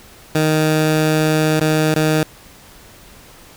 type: tone with dropouts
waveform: 15% pulse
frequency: 155.56 Hz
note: D#3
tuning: in tune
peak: -7 dBFS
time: 0.35-2.23 s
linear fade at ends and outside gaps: 2 ms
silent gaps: 1.598-1.61 / 1.942-1.961 s
effects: pink hiss -43 dBFS RMS until 3.56 s